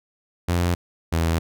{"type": "tone pair in turn", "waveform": "sawtooth", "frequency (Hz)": [87.31, 82.41], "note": ["F2", "E2"], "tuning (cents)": [0, 0], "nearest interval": "minor second", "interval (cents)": 100, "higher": "first", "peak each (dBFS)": [-15, -15], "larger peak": "neither", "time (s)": [[0.48, 0.75], [1.12, 1.39]], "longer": "neither", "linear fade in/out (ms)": 10, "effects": []}